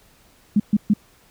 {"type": "tone bursts", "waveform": "sine", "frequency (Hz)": 207.7, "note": "G#3", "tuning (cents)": 0, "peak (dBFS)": -12, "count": 3, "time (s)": [0.56, 0.937], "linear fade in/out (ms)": 5, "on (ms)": 39, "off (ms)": 130, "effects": ["pink hiss -55 dBFS RMS until 1.3 s"]}